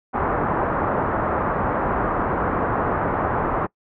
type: low-pass noise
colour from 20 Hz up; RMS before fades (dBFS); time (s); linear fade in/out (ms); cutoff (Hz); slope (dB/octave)
white; -22; 0.13-3.67; 20; 1300; 24
effects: noise-tail reverb RT60 0.1 s tail -24 dB re dry + low-pass 2000 Hz 12 dB/octave